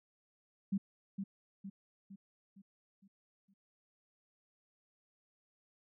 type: tone with echo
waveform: sine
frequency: 196 Hz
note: G3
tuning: in tune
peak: -30 dBFS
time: 0.72-0.78 s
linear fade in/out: 10 ms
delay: 460 ms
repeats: 6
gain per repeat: -6 dB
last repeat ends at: 3.54 s
effects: none